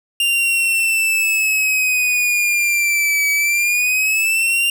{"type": "linear two-way sweep", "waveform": "45% pulse", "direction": "down then up", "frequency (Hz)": [2794, 2277, 2794], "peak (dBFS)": -14, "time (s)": [0.2, 4.7], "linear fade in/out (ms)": 2, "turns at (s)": 3.31, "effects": []}